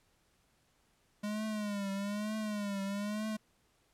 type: tone with vibrato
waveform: square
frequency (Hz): 206.2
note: G#3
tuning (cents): -12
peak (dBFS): -35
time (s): 1.23-3.37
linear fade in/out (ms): 10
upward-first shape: triangle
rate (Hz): 1.1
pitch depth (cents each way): 100
effects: pink hiss -72 dBFS RMS until 3.93 s + low-pass 12000 Hz 12 dB/octave